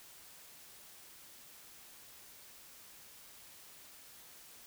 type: silence
effects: white hiss -56 dBFS RMS until 4.66 s